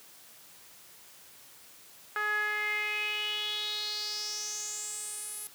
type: tone with band-pass filter sweep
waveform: sawtooth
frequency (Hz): 420.7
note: G#4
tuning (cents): +22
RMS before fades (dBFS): -34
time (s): 2.16-5.47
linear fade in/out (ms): 0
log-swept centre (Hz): 1500 to 11000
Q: 6.2
effects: white hiss -54 dBFS RMS until 5.54 s + high-pass 80 Hz 12 dB/octave